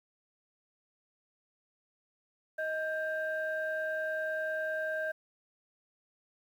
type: tone pair together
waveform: sine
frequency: 628 / 1582.5 Hz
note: D#5 / G6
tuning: +16 / +16 cents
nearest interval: octave + major third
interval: 1600 cents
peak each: -33 / -34 dBFS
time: 2.58-5.12 s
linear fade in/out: 10 ms
effects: tanh soft clip ceiling -24 dBFS + 10-bit